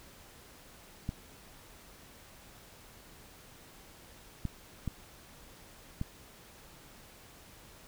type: clicks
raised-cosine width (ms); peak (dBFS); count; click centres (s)
5; -21; 4; 1.091 / 4.453 / 4.877 / 6.014
effects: pink hiss -55 dBFS RMS until 7.87 s